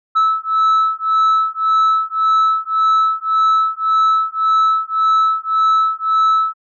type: beating tone pair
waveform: sine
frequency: 1305 / 1306.8 Hz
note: E6 / E6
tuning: -18 / -15 cents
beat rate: 1.8 Hz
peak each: -13 dBFS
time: 0.15-6.54 s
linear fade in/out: 20 ms
effects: tanh soft clip ceiling -9 dBFS